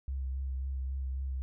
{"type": "tone with vibrato", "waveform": "sine", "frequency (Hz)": 66.3, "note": "C2", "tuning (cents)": 23, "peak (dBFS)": -32, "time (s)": [0.08, 1.42], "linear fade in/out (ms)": 0, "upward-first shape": "sine", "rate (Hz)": 3.7, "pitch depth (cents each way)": 26, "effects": []}